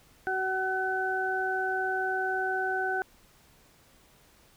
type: harmonic tone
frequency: 377 Hz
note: F#4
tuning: 32 cents sharp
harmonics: 1 / 2 / 4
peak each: -33 / -31 / -30 dBFS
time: 0.27-3.02 s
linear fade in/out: 0 ms
effects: pink hiss -60 dBFS RMS until 4.56 s